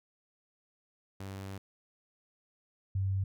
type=tone pair in turn; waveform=sawtooth / sine; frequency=97.1 / 96.37 Hz; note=G2 / G2; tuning=-16 / -29 cents; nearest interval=unison; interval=13 cents; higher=first; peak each=-36 / -28 dBFS; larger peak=second; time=1.2-1.58 / 2.95-3.24 s; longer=first; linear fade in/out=5 ms; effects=none